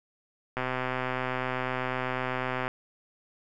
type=click train; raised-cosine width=0.5 ms; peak=-15 dBFS; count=271; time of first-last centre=0.57-2.679 s; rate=128 Hz; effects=none